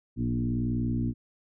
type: tone with frequency modulation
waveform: sine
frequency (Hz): 175.3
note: F3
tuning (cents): +7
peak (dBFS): -25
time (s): 0.16-1.14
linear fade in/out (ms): 50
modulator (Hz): 61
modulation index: 1.9
effects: none